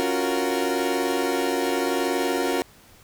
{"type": "chord", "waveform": "30% pulse", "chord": "Gb major seventh", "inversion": "second", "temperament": "equal", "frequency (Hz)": [277.2, 349.2, 370, 466.2], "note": ["Db4", "F4", "Gb4", "Bb4"], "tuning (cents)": [0, 0, 0, 0], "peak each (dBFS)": -25, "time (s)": [0, 2.62], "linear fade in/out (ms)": 0, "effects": ["pink hiss -52 dBFS RMS until 3.03 s"]}